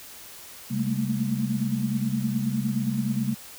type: tone cluster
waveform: sine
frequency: 133.8 / 199.3 / 216.7 / 226.3 Hz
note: C3 / G3 / A3 / A3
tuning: +39 / +29 / -26 / +49 cents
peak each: -29 dBFS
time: 0.7-3.35 s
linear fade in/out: 20 ms
effects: white hiss -44 dBFS RMS until 3.58 s